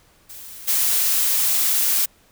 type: noise with level steps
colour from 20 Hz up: blue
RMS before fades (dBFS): -38 / -19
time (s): 0.29-2.06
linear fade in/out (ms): 10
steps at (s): 0.67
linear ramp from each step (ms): 20
effects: pink hiss -56 dBFS RMS until 2.31 s